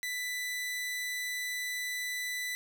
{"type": "tone", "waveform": "sawtooth", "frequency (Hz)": 1988, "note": "B6", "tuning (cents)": 11, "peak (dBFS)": -30, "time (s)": [0.03, 2.55], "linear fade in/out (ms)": 0, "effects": ["10-bit"]}